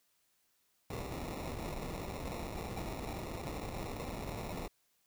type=noise with sample-and-hold; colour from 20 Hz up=pink; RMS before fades=-41 dBFS; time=0.9-4.68 s; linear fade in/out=5 ms; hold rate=1575 Hz; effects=white hiss -75 dBFS RMS until 5.06 s